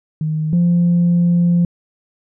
sine tone pair in turn, 155.7 / 173.41 Hz, D#3 / F3, +2 / -12 cents, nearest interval major second, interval 186 cents, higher second, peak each -16 / -9 dBFS, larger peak second, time 0.21-0.53 / 0.53-1.65 s, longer second, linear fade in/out 2 ms, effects tanh soft clip ceiling -8 dBFS

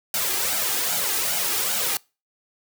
white noise with flanger, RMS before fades -24 dBFS, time 0.14-1.97 s, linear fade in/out 2 ms, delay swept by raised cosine 1.3 to 2.5 ms, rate 2.5 Hz, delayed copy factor +0.65, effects noise-tail reverb RT60 0.3 s tail -25 dB re dry + high-pass 150 Hz 12 dB/octave

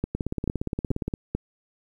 two click trains, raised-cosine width 3 ms, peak -12 / -14 dBFS, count 4 / 18, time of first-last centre 0.04-1.35 / 0.15-1.138 s, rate 2.29 / 17.2 Hz, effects 9-bit

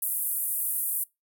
pink band-pass noise, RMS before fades -29 dBFS, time 0.02-1.04 s, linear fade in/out 5 ms, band 9700 to 16000 Hz, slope 48 dB/octave, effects noise-tail reverb RT60 0.2 s tail -23 dB re dry

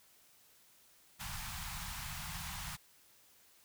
pink band-stop noise, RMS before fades -43 dBFS, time 1.19-2.77 s, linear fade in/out 20 ms, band 190 to 760 Hz, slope 48 dB/octave, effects white hiss -65 dBFS RMS until 3.64 s

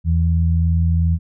sine tone pair together, 82.41 / 165.11 Hz, E2 / E3, 0 / +3 cents, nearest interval octave, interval 1203 cents, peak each -14 / -20 dBFS, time 0.04-1.19 s, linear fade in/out 50 ms, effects none

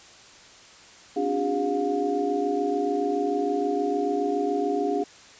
sine tone cluster, 265.4 / 292.2 / 358 / 405.4 / 713 Hz, C4 / D4 / F4 / G#4 / F5, +25 / -9 / +43 / -42 / +36 cents, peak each -34 / -28 / -33 / -26 / -29 dBFS, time 1.16-5.04 s, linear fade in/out 10 ms, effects white hiss -49 dBFS RMS until 5.39 s + resampled to 16000 Hz

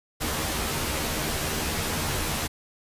pink noise with comb filter, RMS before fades -28 dBFS, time 0.2-2.48 s, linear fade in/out 20 ms, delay 13 ms, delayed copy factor +0.7, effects resampled to 32000 Hz

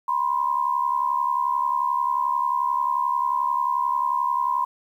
sine tone pair together, 973 / 1044.3 Hz, B5 / C6, -26 / -4 cents, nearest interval minor second, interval 122 cents, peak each -23 dBFS, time 0.08-4.65 s, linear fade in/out 5 ms, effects 9-bit

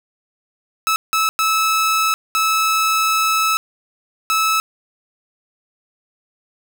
sawtooth tone bursts at uneven times, 1303 Hz, E6, 20 cents flat, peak -11 dBFS, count 5, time 0.87-0.96 / 1.13-1.29 / 1.39-2.14 / 2.35-3.57 / 4.3-4.6 s, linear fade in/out 0 ms, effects none

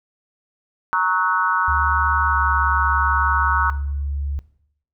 sine chord, F# dominant seventh, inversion first, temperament equal with one note detuned, 932.3 / 1108.7 / 1286.2 / 1480 Hz, A#5 / C#6 / E6 / F#6, 0 / 0 / -43 / 0 cents, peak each -22 dBFS, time 0.93-3.7 s, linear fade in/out 0 ms
sine tone with pitch glide, 73.42 to 70.8 Hz, D2 to C#2, 0 to +37 cents, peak -22 dBFS, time 1.68-4.39 s, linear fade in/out 0 ms, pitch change -63 cents, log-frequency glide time 2.3-2.36 s
effects noise-tail reverb RT60 0.7 s tail -17 dB re dry

